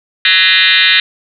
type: tone with frequency modulation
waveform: sine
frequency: 2794 Hz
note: F7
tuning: in tune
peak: -6 dBFS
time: 0.25-1 s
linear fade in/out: 2 ms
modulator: 186 Hz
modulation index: 6.4
effects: none